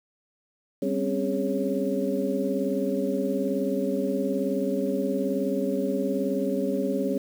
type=tone cluster; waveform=sine; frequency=196.2 / 258.4 / 277.3 / 411.5 / 553 Hz; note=G3 / C4 / C#4 / G#4 / C#5; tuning=+2 / -21 / +1 / -16 / -4 cents; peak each=-30 dBFS; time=0.82-7.18 s; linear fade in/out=5 ms; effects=8-bit